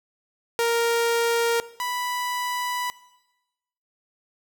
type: tone pair in turn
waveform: sawtooth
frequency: 466.2 / 987.8 Hz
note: A#4 / B5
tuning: 0 / 0 cents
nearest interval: octave + minor second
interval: 1300 cents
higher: second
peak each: -16 / -22 dBFS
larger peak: first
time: 0.59-1.6 / 1.8-2.9 s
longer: second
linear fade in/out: 0 ms
effects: noise-tail reverb RT60 1.0 s tail -18 dB re dry